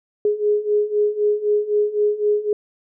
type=beating tone pair; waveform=sine; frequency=415.3 / 419.2 Hz; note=G#4 / G#4; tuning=0 / +16 cents; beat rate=3.9 Hz; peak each=-21 / -18 dBFS; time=0.25-2.53 s; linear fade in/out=2 ms; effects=none